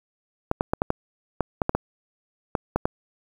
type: clicks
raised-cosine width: 1 ms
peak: -7 dBFS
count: 12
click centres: 0.514 / 0.609 / 0.735 / 0.819 / 0.904 / 1.407 / 1.618 / 1.694 / 1.75 / 2.552 / 2.76 / 2.855 s
effects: 7-bit